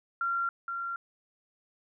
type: tone pair in turn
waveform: sine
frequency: 1377 / 1377 Hz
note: F6 / F6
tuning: -25 / -25 cents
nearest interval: unison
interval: 0 cents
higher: neither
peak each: -27 / -32 dBFS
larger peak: first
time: 0.21-0.49 / 0.68-0.96 s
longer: neither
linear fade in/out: 2 ms
effects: none